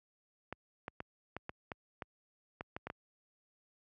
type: clicks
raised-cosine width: 0.5 ms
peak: -25 dBFS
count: 11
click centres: 0.526 / 0.881 / 1.004 / 1.366 / 1.494 / 1.718 / 2.022 / 2.609 / 2.765 / 2.87 / 2.901 s
effects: high-pass 60 Hz 12 dB/octave